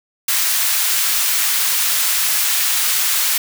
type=high-pass noise; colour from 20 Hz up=white; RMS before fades=-17 dBFS; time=0.28-3.38 s; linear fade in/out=5 ms; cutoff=1200 Hz; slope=12 dB/octave; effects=none